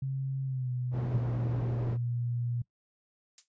sine tone with pitch glide, 134.4 to 124.68 Hz, C3 to B2, +47 to +17 cents, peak -30 dBFS, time 0.02-1.18 s, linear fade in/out 5 ms, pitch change -130 cents, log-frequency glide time 0.44-0.71 s
white low-pass noise, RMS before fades -39 dBFS, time 0.91-1.98 s, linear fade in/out 50 ms, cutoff 390 Hz, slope 12 dB/octave
sine tone, 120 Hz, B2, 49 cents flat, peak -29 dBFS, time 1.14-2.62 s, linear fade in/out 5 ms
violet noise with exponential decay, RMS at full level -38 dBFS, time 3.38-3.48 s, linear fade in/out 1 ms, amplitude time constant 20 ms
effects noise-tail reverb RT60 0.1 s tail -22 dB re dry + resampled to 16000 Hz

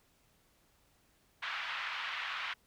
pink band-pass noise, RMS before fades -39 dBFS, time 1.42-2.54 s, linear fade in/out 10 ms, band 1100 to 3300 Hz, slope 24 dB/octave, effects pink hiss -70 dBFS RMS until 2.66 s

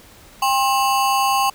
square ring-modulated tone, 930 Hz, A#5, 4 cents flat, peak -13 dBFS, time 0.42-1.5 s, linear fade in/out 5 ms, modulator 135 Hz, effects pink hiss -46 dBFS RMS until 1.54 s

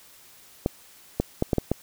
clicks, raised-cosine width 2 ms, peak -8 dBFS, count 6, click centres 0.661 / 1.2 / 1.424 / 1.532 / 1.583 / 1.716 s, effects white hiss -52 dBFS RMS until 1.82 s

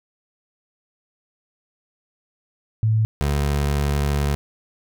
sine / 25% pulse tone pair in turn, 110 / 71.68 Hz, A2 / D2, 0 / -41 cents, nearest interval perfect fifth, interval 741 cents, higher first, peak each -15 dBFS, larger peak neither, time 2.83-3.05 / 3.21-4.35 s, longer second, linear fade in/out 0 ms, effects none

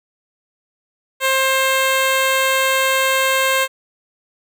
10% pulse tone, 530 Hz, C5, 22 cents sharp, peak -6 dBFS, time 1.2-3.68 s, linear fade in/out 50 ms, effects none

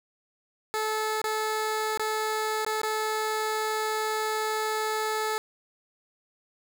15% pulse tone with dropouts, 433.7 Hz, A4, 25 cents flat, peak -20 dBFS, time 0.74-5.38 s, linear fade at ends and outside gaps 0 ms, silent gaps 1.216-1.241 / 1.974-1.995 / 2.648-2.664 / 2.816-2.833 s, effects none

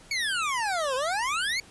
25% pulse exponential two-way sweep, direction down then up, 2269 to 500 to 2269 Hz, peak -22 dBFS, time 0.11-1.6 s, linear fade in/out 2 ms, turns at 0.95 s, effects pink hiss -52 dBFS RMS until 1.7 s + resampled to 24000 Hz

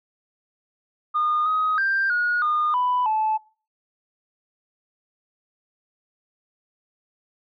sine tone with pitch steps, 1221 / 1258 / 1580 / 1446 / 1219 / 993 / 869 Hz, D#6 / D#6 / G6 / F#6 / D#6 / B5 / A5, -33 / +19 / +13 / -40 / -36 / +9 / -22 cents, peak -18 dBFS, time 1.14-3.38 s, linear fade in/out 20 ms, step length 320 ms, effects noise-tail reverb RT60 0.4 s tail -22 dB re dry + tanh soft clip ceiling -15 dBFS

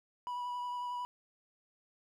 triangle tone with vibrato, 980 Hz, B5, 14 cents flat, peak -34 dBFS, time 0.27-1.05 s, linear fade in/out 0 ms, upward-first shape sine, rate 11 Hz, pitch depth 14 cents each way, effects none

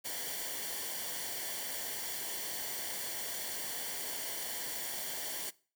white noise with comb filter, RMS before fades -39 dBFS, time 0.04-5.51 s, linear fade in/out 20 ms, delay 0.78 ms, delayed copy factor -0.65, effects noise-tail reverb RT60 0.4 s tail -21 dB re dry

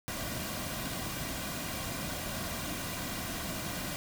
pink noise with comb filter, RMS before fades -37 dBFS, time 0.08-3.96 s, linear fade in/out 0 ms, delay 2.3 ms, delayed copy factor -0.55, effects none

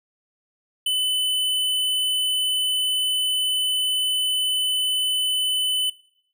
square tone, 3013 Hz, F#7, 31 cents sharp, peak -20 dBFS, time 0.86-5.9 s, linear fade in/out 5 ms, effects noise-tail reverb RT60 0.7 s tail -21 dB re dry

